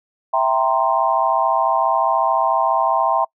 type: chord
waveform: sine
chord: C dominant seventh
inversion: first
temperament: equal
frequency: 659.3 / 784 / 932.3 / 1046.5 Hz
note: E5 / G5 / Bb5 / C6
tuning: 0 / 0 / 0 / 0 cents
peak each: -20 dBFS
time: 0.33-3.25 s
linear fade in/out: 10 ms
effects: noise-tail reverb RT60 0.1 s tail -26 dB re dry